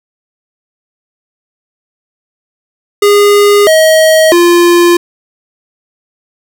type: tone with pitch steps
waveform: square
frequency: 409.2 / 634 / 347 Hz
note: G#4 / D#5 / F4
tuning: -26 / +32 / -11 cents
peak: -4 dBFS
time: 3.02-4.97 s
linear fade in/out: 5 ms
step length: 650 ms
effects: none